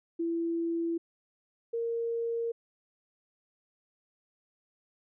sine tone pair in turn, 334.6 / 463.7 Hz, E4 / A#4, +26 / -9 cents, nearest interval tritone, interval 565 cents, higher second, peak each -28 / -29 dBFS, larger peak first, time 0.19-0.98 / 1.73-2.52 s, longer neither, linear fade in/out 10 ms, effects none

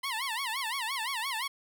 15% pulse tone with vibrato, 987.8 Hz, B5, in tune, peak -25 dBFS, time 0.03-1.48 s, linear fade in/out 10 ms, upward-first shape sine, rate 5.8 Hz, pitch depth 220 cents each way, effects none

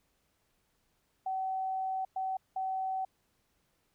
sine tone bursts at uneven times, 760 Hz, F#5, 46 cents sharp, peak -31 dBFS, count 3, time 1.26-2.05 / 2.16-2.37 / 2.56-3.05 s, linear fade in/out 5 ms, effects pink hiss -75 dBFS RMS until 3.94 s

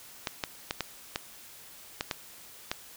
clicks, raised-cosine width 0.2 ms, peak -12 dBFS, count 8, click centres 0.272 / 0.438 / 0.709 / 0.807 / 1.159 / 2.009 / 2.112 / 2.715 s, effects white hiss -50 dBFS RMS until 2.96 s

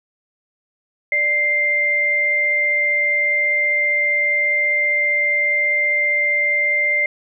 sine tone pair together, 589.1 / 2095 Hz, D5 / C7, +5 / +2 cents, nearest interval octave + minor seventh, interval 2197 cents, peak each -27 / -15 dBFS, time 1.12-7.06 s, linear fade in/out 2 ms, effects none

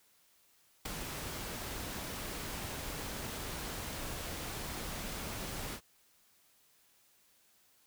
pink noise with ADSR envelope, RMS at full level -35 dBFS, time 0.85-5.81 s, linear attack 8 ms, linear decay 7 ms, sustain -6 dB, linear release 74 ms, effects white hiss -68 dBFS RMS until 7.86 s

